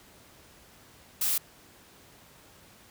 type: noise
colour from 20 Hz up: blue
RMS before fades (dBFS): -27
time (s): 1.21-1.38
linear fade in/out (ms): 5
effects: pink hiss -55 dBFS RMS until 2.9 s + high-pass 60 Hz 12 dB/octave